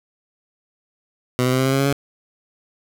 15% pulse tone with pitch steps, 125.4 / 127.44 / 129.52 / 131.63 / 133.78 / 135.96 / 138.18 / 140.43 Hz, B2 / C3 / C3 / C3 / C3 / C#3 / C#3 / C#3, +27 / -45 / -17 / +11 / +39 / -33 / -5 / +23 cents, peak -10 dBFS, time 1.39-1.926 s, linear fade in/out 0 ms, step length 67 ms, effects none

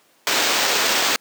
violet noise with sample-and-hold, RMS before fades -19 dBFS, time 0.27-1.16 s, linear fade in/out 0 ms, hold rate 11025 Hz, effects pink hiss -57 dBFS RMS until 1.2 s + high-pass 300 Hz 12 dB/octave

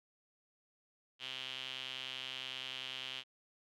sawtooth tone with band-pass filter, 130.3 Hz, C3, 7 cents flat, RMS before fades -44 dBFS, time 1.19-3.24 s, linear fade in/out 50 ms, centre 3100 Hz, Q 5.7, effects none

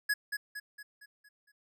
square tone with echo, 1681 Hz, G#6, 20 cents sharp, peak -27 dBFS, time 0.09-0.14 s, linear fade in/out 10 ms, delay 230 ms, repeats 6, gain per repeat -6 dB, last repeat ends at 1.52 s, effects none

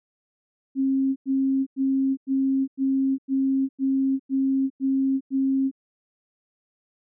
sine tone bursts, 268.5 Hz, C4, 45 cents sharp, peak -19 dBFS, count 10, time 0.75-5.714 s, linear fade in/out 50 ms, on 410 ms, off 96 ms, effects none

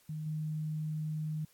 sine tone with level steps, 154.7 Hz, D#3, 10 cents flat, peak -36 / -33 dBFS, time 0.09-1.45 s, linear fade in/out 5 ms, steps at 0.26 s, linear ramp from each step 5 ms, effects white hiss -66 dBFS RMS until 1.53 s + AAC 64 kbps

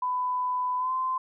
sine tone with pitch glide, 1000 to 1033.5 Hz, B5 to C6, +21 to -22 cents, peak -25 dBFS, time 0.02-1.18 s, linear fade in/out 5 ms, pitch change +57 cents, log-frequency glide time 0.78-0.92 s, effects none

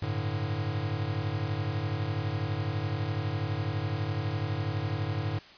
square chord, G suspended second, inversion none, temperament equal, 98 / 110 / 146.83 Hz, G2 / A2 / D3, 0 / 0 / 0 cents, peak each -34 / -33 / -36 dBFS, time 0.02-5.39 s, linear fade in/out 5 ms, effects white hiss -51 dBFS RMS until 5.57 s + resampled to 11025 Hz

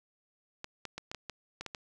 clicks, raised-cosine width 0.2 ms, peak -22 dBFS, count 9, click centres 0.644 / 0.853 / 0.98 / 1.115 / 1.147 / 1.297 / 1.61 / 1.663 / 1.748 s, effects none

